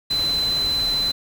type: tone in noise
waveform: sine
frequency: 4039 Hz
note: B7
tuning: 38 cents sharp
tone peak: -19 dBFS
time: 0.1-1.12 s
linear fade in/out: 10 ms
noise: pink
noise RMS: -32 dBFS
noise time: 0.1-1.12 s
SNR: +10 dB
effects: none